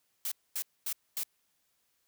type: noise bursts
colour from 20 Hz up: blue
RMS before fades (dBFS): -34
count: 4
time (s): 0.25-1.234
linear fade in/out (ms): 2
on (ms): 66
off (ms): 240
effects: white hiss -75 dBFS RMS until 2.07 s